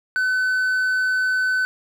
triangle tone, 1512 Hz, F#6, 37 cents sharp, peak -16 dBFS, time 0.16-1.65 s, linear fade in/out 0 ms, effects none

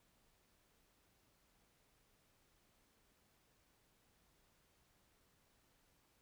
silence, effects pink hiss -75 dBFS RMS until 6.21 s

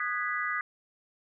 sine chord, G# minor seventh, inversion second, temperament equal with one note detuned, 1233.8 / 1480 / 1661.2 / 1975.5 Hz, D#6 / F#6 / G#6 / B6, -15 / 0 / 0 / 0 cents, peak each -33 / -37 / -35 / -33 dBFS, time 0-0.61 s, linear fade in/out 2 ms, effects none

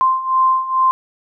sine beating tone pair, 1043 / 1045.3 Hz, C6 / C6, -6 / -2 cents, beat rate 2.3 Hz, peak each -18 / -14 dBFS, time 0.01-0.91 s, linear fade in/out 0 ms, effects none

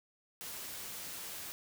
white noise, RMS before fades -44 dBFS, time 0.41-1.52 s, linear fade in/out 0 ms, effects none

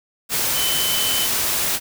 sine tone in noise, 3041 Hz, F#7, 47 cents sharp, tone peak -23 dBFS, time 0.53-1.29 s, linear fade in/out 50 ms, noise white, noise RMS -21 dBFS, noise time 0.29-1.8 s, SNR -5 dB, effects none

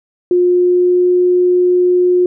sine tone with pitch glide, 356.7 to 359.4 Hz, F4 to F4, +37 to +50 cents, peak -8 dBFS, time 0.31-2.26 s, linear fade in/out 2 ms, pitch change +13 cents, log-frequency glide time 0.41-1.11 s, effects none

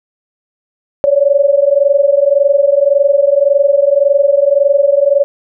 sine tone pair together, 553.2 / 575 Hz, C#5 / D5, -4 / -37 cents, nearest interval minor second, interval 67 cents, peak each -10 dBFS, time 1.04-5.24 s, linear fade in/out 0 ms, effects none

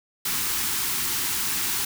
white band-stop noise, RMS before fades -26 dBFS, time 0.25-1.85 s, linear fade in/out 5 ms, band 410 to 820 Hz, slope 48 dB/octave, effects none

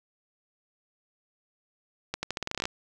accelerating click train, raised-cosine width 0.2 ms, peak -13 dBFS, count 13, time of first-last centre 2.14-2.655 s, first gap 90 ms, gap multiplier 0.85, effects none

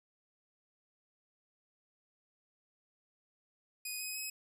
10% pulse tone with pitch steps, 2489 / 2521 / 2553 Hz, D#7 / D#7 / D#7, 0 / +22 / +44 cents, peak -30 dBFS, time 3.85-4.3 s, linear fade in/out 5 ms, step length 150 ms, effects none

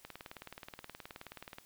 click train, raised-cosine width 0.3 ms, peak -29 dBFS, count 30, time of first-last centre 0.05-1.584 s, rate 18.9 Hz, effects white hiss -63 dBFS RMS until 1.65 s

